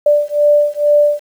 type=beating tone pair; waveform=sine; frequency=587.3 / 589.5 Hz; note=D5 / D5; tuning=0 / +6 cents; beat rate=2.2 Hz; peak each=-12 dBFS; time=0.06-1.2 s; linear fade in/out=5 ms; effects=7-bit